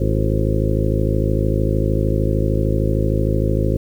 harmonic tone with a mistuned harmonic, 53.2 Hz, G#1, 42 cents sharp, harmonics 1 / 2 / 3 / 4 / 5 / 6 / 7 / 8 / 9 / 10, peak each -20 / -20 / -24 / -27 / -27 / -28 / -26 / -28 / -31 / -27 dBFS, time 0-3.77 s, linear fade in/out 5 ms, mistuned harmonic 7, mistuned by -61 cents, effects 8-bit

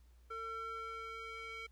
square tone with band-pass filter sweep, 451 Hz, A4, 43 cents sharp, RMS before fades -45 dBFS, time 0.3-1.67 s, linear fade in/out 10 ms, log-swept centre 1200 to 2200 Hz, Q 2.7, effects added 60 Hz sine -60 dBFS peak until 1.71 s + pink hiss -75 dBFS RMS until 1.71 s

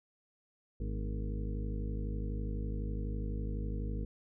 harmonic tone with a mistuned harmonic, 52 Hz, G#1, 3 cents sharp, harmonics 1 / 2 / 3 / 4 / 5 / 6 / 8 / 9, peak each -35 / -41 / -45 / -45 / -49 / -49 / -51 / -50 dBFS, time 0.8-4.05 s, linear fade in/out 5 ms, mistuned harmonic 4, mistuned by +76 cents, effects none

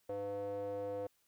square tone with band-pass filter, 100.7 Hz, G2, 47 cents sharp, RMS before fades -40 dBFS, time 0.09-1.07 s, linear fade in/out 5 ms, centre 550 Hz, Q 8.8, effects white hiss -75 dBFS RMS until 1.27 s

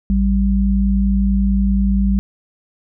sine tone pair together, 55.46 / 196 Hz, A1 / G3, +14 / 0 cents, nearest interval octave + minor seventh, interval 2186 cents, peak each -15 dBFS, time 0.1-2.19 s, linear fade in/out 0 ms, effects none

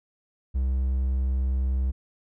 triangle tone, 65.1 Hz, C2, 8 cents flat, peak -20 dBFS, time 0.54-1.92 s, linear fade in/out 20 ms, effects none

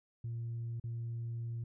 sine tone with dropouts, 116.54 Hz, A#2, in tune, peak -35 dBFS, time 0.24-1.64 s, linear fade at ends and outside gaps 5 ms, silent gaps 0.799-0.839 s, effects tanh soft clip ceiling -34 dBFS

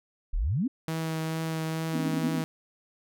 sine exponential sweep, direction up, 30.69 to 293.2 Hz, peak -24 dBFS, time 0.33-0.68 s, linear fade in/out 10 ms
sawtooth tone with vibrato, 160.7 Hz, E3, 44 cents flat, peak -25 dBFS, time 0.88-2.44 s, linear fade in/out 0 ms, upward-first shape triangle, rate 2.3 Hz, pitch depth 14 cents each way
white band-pass noise, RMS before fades -31 dBFS, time 1.93-2.43 s, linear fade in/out 10 ms, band 230 to 290 Hz, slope 96 dB/octave
effects none

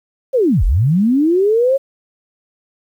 sine linear two-way sweep, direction down then up, 554.4 to 32.7 to 554.4 Hz, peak -10 dBFS, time 0.33-1.78 s, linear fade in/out 20 ms, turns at 0.64 s, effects 8-bit

